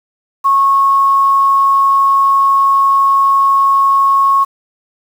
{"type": "tone with quantisation", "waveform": "sine", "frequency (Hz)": 1097, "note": "C#6", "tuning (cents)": -18, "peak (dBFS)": -7, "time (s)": [0.44, 4.45], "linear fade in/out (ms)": 20, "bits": 6, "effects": []}